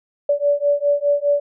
sine beating tone pair, 574 / 578.9 Hz, D5 / D5, -40 / -25 cents, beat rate 4.9 Hz, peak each -18 dBFS, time 0.29-1.4 s, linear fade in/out 5 ms, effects none

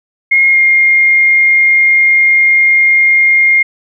sine tone with pitch glide, 2146 to 2125 Hz, C7 to C7, +43 to +26 cents, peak -5 dBFS, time 0.31-3.63 s, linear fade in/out 10 ms, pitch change -17 cents, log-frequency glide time 0.51-0.57 s, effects none

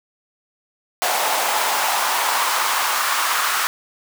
pink noise with high-pass filter sweep, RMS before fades -20 dBFS, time 1.02-3.67 s, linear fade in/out 0 ms, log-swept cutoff 740 to 1200 Hz, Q 2.6, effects none

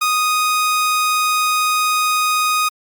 sawtooth tone, 1244.5 Hz, D#6, in tune, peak -11 dBFS, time 0.01-2.69 s, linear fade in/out 10 ms, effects Opus 48 kbps

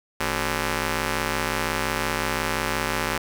5% pulse ring-modulated tone, 161.3 Hz, E3, 37 cents flat, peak -9 dBFS, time 0.2-3.18 s, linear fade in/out 5 ms, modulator 693 Hz, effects none

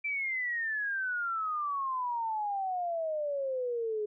sine exponential sweep, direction down, 2349 to 415.3 Hz, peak -30 dBFS, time 0.04-4.06 s, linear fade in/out 10 ms, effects none

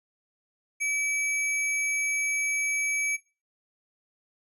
sine tone with sample-and-hold, 2300 Hz, D7, 37 cents flat, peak -25 dBFS, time 0.8-3.17 s, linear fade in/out 20 ms, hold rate 8820 Hz, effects noise-tail reverb RT60 0.3 s tail -19 dB re dry + resampled to 32000 Hz

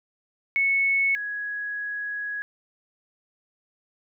sine tone pair in turn, 2205 / 1668.2 Hz, C#7 / G#6, -10 / +7 cents, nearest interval perfect fourth, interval 483 cents, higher first, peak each -19 / -28 dBFS, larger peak first, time 0.56-1.15 / 1.15-2.42 s, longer second, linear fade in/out 0 ms, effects none

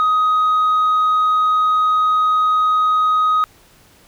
sine tone, 1255 Hz, D#6, 15 cents sharp, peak -10 dBFS, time 0-3.44 s, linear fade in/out 0 ms, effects tanh soft clip ceiling -11 dBFS + pink hiss -50 dBFS RMS until 4.07 s

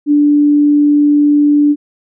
sine tone, 292.8 Hz, D4, 5 cents flat, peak -6 dBFS, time 0.06-1.76 s, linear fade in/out 50 ms, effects none

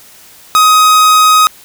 45% pulse tone, 1258 Hz, D#6, 19 cents sharp, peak -4 dBFS, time 0.55-1.47 s, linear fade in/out 0 ms, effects white hiss -39 dBFS RMS until 1.64 s

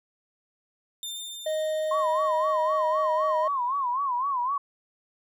sawtooth tone with exponential decay, 3603 Hz, A7, 40 cents sharp, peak -29 dBFS, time 1.03-3.89 s, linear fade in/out 1 ms, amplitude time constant 620 ms
triangle tone, 622.3 Hz, D#5, in tune, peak -23 dBFS, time 1.46-3.48 s, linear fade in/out 5 ms
sine tone with vibrato, 1046.5 Hz, C6, in tune, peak -24 dBFS, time 1.91-4.58 s, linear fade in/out 5 ms, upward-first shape sine, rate 3.9 Hz, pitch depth 150 cents each way
effects none

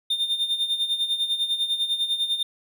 triangle tone with tremolo, 3626 Hz, A#7, 49 cents flat, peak -18 dBFS, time 0.1-2.43 s, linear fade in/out 5 ms, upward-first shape sine, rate 10 Hz, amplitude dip 70%, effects none

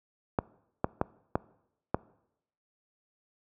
clicks, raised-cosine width 1 ms, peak -11 dBFS, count 5, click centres 0.388 / 0.844 / 1.014 / 1.355 / 1.945 s, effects noise-tail reverb RT60 0.8 s tail -22 dB re dry + high-pass 60 Hz 12 dB/octave

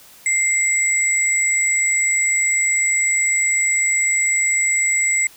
sine tone pair together, 2096 / 7832 Hz, C7 / B8, +2 / -15 cents, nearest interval octave + major seventh, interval 2283 cents, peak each -18 dBFS, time 0.26-5.27 s, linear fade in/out 2 ms, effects white hiss -46 dBFS RMS until 5.36 s

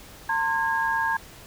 sine tone cluster, 907 / 1050 / 1637 Hz, A#5 / C6 / G#6, -48 / +6 / -25 cents, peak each -25 / -31 / -25 dBFS, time 0.29-1.17 s, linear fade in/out 5 ms, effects pink hiss -46 dBFS RMS until 1.46 s

